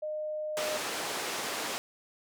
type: tone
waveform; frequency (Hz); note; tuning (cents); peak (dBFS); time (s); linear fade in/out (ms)
sine; 612; D#5; -29; -32; 0.02-0.78; 10
type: band-pass noise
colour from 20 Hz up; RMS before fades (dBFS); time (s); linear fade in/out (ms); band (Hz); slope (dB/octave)
pink; -35; 0.57-1.78; 0; 400 to 9700; 12
effects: none